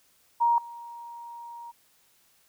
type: tone with level steps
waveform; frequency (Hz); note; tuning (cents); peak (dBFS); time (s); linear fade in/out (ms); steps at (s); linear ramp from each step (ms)
sine; 941; A#5; +16; -19 / -39; 0.4-1.72; 20; 0.58; 2
effects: white hiss -64 dBFS RMS until 2.48 s